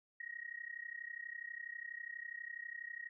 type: tone with amplitude modulation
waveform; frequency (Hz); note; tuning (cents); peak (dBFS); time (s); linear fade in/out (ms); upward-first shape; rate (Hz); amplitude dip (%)
sine; 1886; A#6; +20; -40; 0.2-3.09; 5; sine; 32.2; 90
effects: none